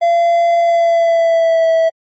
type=tone with pitch glide; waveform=triangle; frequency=683 to 653.7 Hz; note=F5 to E5; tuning=-39 to -15 cents; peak=-7 dBFS; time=0.01-1.9 s; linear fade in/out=20 ms; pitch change=-76 cents; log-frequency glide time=0.59-1.69 s; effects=MP3 32 kbps

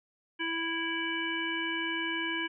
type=harmonic tone; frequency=329.6 Hz; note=E4; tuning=in tune; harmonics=1 / 3 / 5 / 7 / 9; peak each=-36 / -40 / -35 / -36 / -37 dBFS; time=0.39-2.48 s; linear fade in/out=20 ms; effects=none

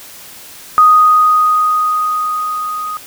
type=tone with level ramp; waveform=sine; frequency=1244.5 Hz; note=D#6; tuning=in tune; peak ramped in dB=-3 to -19 dBFS; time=0.78-2.97 s; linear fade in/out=0 ms; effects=white hiss -35 dBFS RMS until 3.06 s

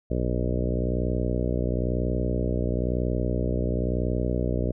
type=harmonic tone with a mistuned harmonic; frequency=61 Hz; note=B1; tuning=21 cents flat; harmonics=1 / 2 / 3 / 4 / 5 / 6 / 7 / 8 / 9 / 10; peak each=-27 / -30 / -32 / -33 / -34 / -35 / -35 / -36 / -37 / -37 dBFS; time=0.1-4.72 s; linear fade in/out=10 ms; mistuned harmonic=1; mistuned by=-20 cents; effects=none

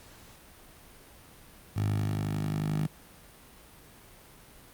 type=tone with high-pass filter sweep; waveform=10% pulse; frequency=51.3 Hz; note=G#1; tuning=21 cents flat; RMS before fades=-30 dBFS; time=1.76-2.87 s; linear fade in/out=5 ms; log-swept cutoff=100 to 150 Hz; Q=4.8; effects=pink hiss -53 dBFS RMS until 4.73 s + Opus 48 kbps

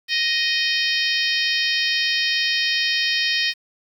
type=harmonic tone with a mistuned harmonic; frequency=622.3 Hz; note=D#5; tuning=in tune; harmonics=3 / 4 / 5 / 6 / 7 / 8 / 9; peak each=-24 / -25 / -26 / -27 / -27 / -28 / -29 dBFS; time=0.08-3.54 s; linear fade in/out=50 ms; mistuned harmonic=9; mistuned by=-23 cents; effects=8-bit

